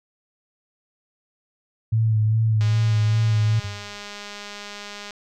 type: tone with vibrato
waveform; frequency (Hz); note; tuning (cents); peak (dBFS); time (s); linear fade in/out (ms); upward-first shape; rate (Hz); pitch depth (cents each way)
sine; 110; A2; 0; -16; 1.92-3.6; 10; sine; 2.5; 35
type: click train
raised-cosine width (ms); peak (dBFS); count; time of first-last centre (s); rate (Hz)
0.2; -19; 513; 2.61-5.108; 205
type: tone with exponential decay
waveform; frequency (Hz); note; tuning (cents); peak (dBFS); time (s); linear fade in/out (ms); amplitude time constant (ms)
sine; 98.9; G2; +16; -25; 3.64-4.09; 5; 96
effects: none